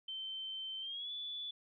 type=tone with pitch glide; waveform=sine; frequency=3098 to 3457 Hz; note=G7 to A7; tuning=-21 to -31 cents; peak=-40 dBFS; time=0.08-1.51 s; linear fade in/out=5 ms; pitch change=+190 cents; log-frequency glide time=0.8-1.11 s; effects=none